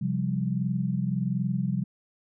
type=chord; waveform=sine; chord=C suspended fourth; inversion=none; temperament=equal with one note detuned; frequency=132.1 / 174.61 / 196 Hz; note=C3 / F3 / G3; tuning=+17 / 0 / 0 cents; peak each=-29 dBFS; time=0.01-1.84 s; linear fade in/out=10 ms; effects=none